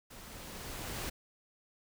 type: noise with level ramp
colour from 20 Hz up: pink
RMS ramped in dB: -51 to -38 dBFS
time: 0.1-1.1 s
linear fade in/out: 10 ms
effects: none